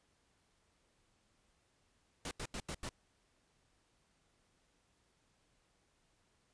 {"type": "noise bursts", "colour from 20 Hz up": "pink", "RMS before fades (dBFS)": -42, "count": 5, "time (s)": [2.25, 2.891], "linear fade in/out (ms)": 2, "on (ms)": 61, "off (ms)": 84, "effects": ["pink hiss -75 dBFS RMS until 6.53 s", "resampled to 22050 Hz"]}